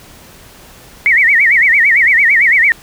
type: tone with vibrato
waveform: sine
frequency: 2045 Hz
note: C7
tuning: 40 cents flat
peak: -6 dBFS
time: 1.06-2.72 s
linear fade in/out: 0 ms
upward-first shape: sine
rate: 8.9 Hz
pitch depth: 210 cents each way
effects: pink hiss -39 dBFS RMS until 2.82 s